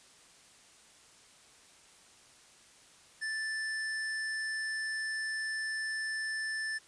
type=tone; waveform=square; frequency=1760 Hz; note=A6; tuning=in tune; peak=-34 dBFS; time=3.21-6.79 s; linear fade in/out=20 ms; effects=white hiss -59 dBFS RMS until 6.87 s + resampled to 22050 Hz